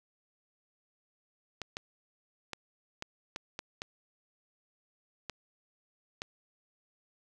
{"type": "clicks", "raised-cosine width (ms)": 0.2, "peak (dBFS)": -20, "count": 9, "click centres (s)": [1.617, 1.769, 2.533, 3.024, 3.361, 3.591, 3.819, 5.297, 6.219], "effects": []}